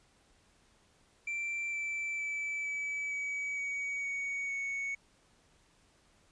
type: tone with pitch steps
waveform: triangle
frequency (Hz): 2349 / 2330 / 2311 / 2293 / 2274 / 2256 / 2238 / 2220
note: D7 / D7 / D7 / D7 / C#7 / C#7 / C#7 / C#7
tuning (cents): 0 / -14 / -28 / -42 / +44 / +30 / +16 / +2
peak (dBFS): -32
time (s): 1.27-4.95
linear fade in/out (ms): 5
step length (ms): 460
effects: pink hiss -67 dBFS RMS until 6.31 s + resampled to 22050 Hz